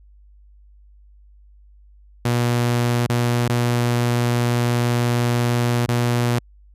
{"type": "tone with dropouts", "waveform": "sawtooth", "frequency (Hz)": 120.4, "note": "B2", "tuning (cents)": -44, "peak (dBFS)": -13, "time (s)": [2.25, 6.39], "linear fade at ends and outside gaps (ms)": 5, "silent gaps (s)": [[3.067, 3.094], [3.481, 3.495], [5.861, 5.884]], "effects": ["added 50 Hz sine -46 dBFS peak until 6.74 s", "resampled to 32000 Hz"]}